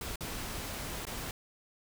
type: noise with dropouts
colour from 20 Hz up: pink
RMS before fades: -39 dBFS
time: 0.01-1.31 s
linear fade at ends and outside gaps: 2 ms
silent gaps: 0.158-0.207 / 1.053-1.068 s
effects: none